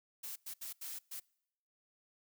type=noise bursts at uneven times; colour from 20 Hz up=blue; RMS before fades=-44 dBFS; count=5; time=0.23-0.36 / 0.46-0.54 / 0.61-0.73 / 0.81-0.99 / 1.11-1.2 s; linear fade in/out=10 ms; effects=noise-tail reverb RT60 0.8 s tail -26 dB re dry